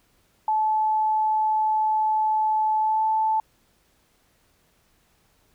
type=tone with pitch glide; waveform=sine; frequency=866 to 875.1 Hz; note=A5 to A5; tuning=-28 to -10 cents; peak=-19 dBFS; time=0.48-3.4 s; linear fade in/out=2 ms; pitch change=+18 cents; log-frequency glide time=2.79-3.03 s; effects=pink hiss -64 dBFS RMS until 5.54 s